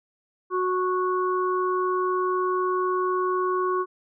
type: harmonic tone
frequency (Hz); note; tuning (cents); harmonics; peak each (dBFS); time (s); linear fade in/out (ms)
368; F#4; -9; 1 / 3 / 4; -24 / -25 / -37; 0.5-3.86; 50
effects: none